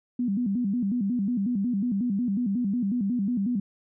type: tone with vibrato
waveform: sine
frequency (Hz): 220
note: A3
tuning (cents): 0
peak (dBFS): -23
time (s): 0.19-3.6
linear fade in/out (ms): 5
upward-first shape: square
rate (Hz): 5.5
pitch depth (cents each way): 190
effects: none